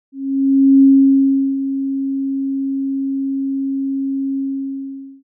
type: tone with ADSR envelope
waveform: sine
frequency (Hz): 271.7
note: C#4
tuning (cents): -35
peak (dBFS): -5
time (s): 0.12-5.23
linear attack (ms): 700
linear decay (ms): 750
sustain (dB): -12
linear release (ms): 850
effects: none